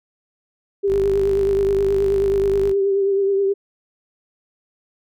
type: tone with vibrato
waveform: sine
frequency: 394.1 Hz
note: G4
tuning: 9 cents sharp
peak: -15 dBFS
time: 0.83-3.54 s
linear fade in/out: 20 ms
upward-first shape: triangle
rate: 9.4 Hz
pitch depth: 39 cents each way
type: tone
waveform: sawtooth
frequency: 50.7 Hz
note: G#1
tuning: 41 cents flat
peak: -24 dBFS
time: 0.87-2.74 s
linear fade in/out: 50 ms
effects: none